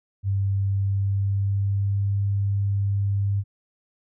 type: tone with pitch glide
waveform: sine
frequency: 98.3 to 99.85 Hz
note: G2 to G2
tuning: +5 to +32 cents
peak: -20 dBFS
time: 0.23-3.44 s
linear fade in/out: 50 ms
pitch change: +27 cents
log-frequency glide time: 0.72-2.14 s
effects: none